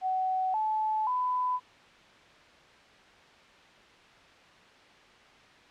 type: tone with pitch steps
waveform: sine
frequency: 750 / 866.5 / 1001.1 Hz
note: F#5 / A5 / B5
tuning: +23 / -27 / +23 cents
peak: -26 dBFS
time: 0.01-1.6 s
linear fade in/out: 50 ms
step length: 530 ms
effects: white hiss -55 dBFS RMS until 5.7 s + low-pass 3000 Hz 12 dB/octave